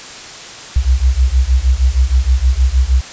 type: beating tone pair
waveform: sine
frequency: 61 / 67.4 Hz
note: B1 / C#2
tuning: -21 / -48 cents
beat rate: 6.4 Hz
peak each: -12 dBFS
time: 0.76-3.01 s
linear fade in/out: 5 ms
effects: white hiss -31 dBFS RMS until 3.12 s + resampled to 16000 Hz